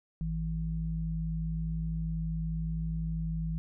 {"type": "tone pair together", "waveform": "sine", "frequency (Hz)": [53.59, 161.7], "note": ["A1", "E3"], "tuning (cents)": [-45, -33], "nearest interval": "octave + perfect fifth", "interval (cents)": 1912, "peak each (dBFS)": [-34, -32], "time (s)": [0.21, 3.58], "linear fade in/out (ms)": 0, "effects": []}